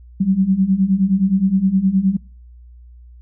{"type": "beating tone pair", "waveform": "sine", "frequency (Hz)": [185.9, 195.5], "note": ["F#3", "G3"], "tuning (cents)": [8, -4], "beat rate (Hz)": 9.6, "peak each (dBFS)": [-17, -15], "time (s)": [0.2, 2.17], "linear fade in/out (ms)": 10, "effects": ["noise-tail reverb RT60 0.4 s tail -25 dB re dry", "added 60 Hz sine -39 dBFS peak until 3.21 s"]}